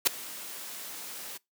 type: noise with ADSR envelope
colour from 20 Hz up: white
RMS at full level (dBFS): -19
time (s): 0.05-1.38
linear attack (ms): 20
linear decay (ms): 7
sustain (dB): -22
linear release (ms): 14
effects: noise-tail reverb RT60 0.2 s tail -24 dB re dry + high-pass 200 Hz 12 dB/octave